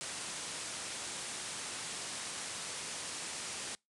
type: low-pass noise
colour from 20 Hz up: white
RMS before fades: -42 dBFS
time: 0.01-3.75 s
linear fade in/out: 0 ms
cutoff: 10000 Hz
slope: 96 dB/octave
effects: noise-tail reverb RT60 0.2 s tail -26 dB re dry + high-pass 100 Hz 12 dB/octave